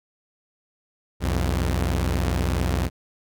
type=tone pair together; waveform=sawtooth; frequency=63.29 / 87.31 Hz; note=B1 / F2; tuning=+43 / 0 cents; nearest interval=tritone; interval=557 cents; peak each=-19 / -21 dBFS; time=1.2-2.9 s; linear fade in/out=50 ms; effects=none